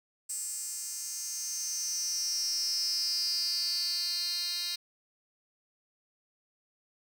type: tone with high-pass filter sweep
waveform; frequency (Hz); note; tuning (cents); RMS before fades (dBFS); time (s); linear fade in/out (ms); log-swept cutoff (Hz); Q
10% pulse; 349.2; F4; 0; -33; 0.29-4.76; 10; 7700 to 3900; 9
effects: none

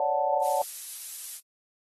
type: chord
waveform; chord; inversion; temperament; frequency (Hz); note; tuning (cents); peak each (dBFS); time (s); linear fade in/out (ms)
sine; D major seventh; third; equal; 554.4 / 587.3 / 740 / 880; C#5 / D5 / F#5 / A5; 0 / 0 / 0 / 0; -30 / -29 / -28 / -28; 0-0.62; 2
type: noise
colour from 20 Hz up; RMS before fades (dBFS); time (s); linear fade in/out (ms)
violet; -34; 0.41-1.41; 50
effects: AAC 32 kbps

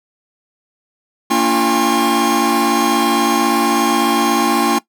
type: tone cluster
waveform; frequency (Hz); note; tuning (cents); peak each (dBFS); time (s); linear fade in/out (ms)
45% pulse; 231.6 / 287.9 / 342.3 / 806 / 1075; A#3 / D4 / F4 / G5 / C6; -11 / -34 / -35 / +48 / +47; -19; 1.3-4.79; 10
effects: noise-tail reverb RT60 0.1 s tail -19 dB re dry

